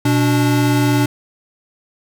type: tone pair together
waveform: square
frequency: 122.22 / 290.7 Hz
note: B2 / D4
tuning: -18 / -18 cents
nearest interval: octave + minor third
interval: 1500 cents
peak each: -16 dBFS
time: 0.05-1.06 s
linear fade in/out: 5 ms
effects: none